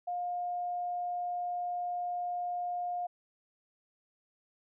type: tone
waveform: sine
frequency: 710 Hz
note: F5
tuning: 28 cents sharp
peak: -32 dBFS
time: 0.07-3.07 s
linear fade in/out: 10 ms
effects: none